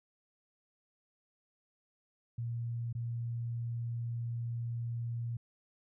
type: tone with dropouts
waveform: sine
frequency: 117.6 Hz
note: A#2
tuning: 16 cents sharp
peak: -34 dBFS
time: 2.38-5.37 s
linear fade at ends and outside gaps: 5 ms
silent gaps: 2.928-2.95 s
effects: none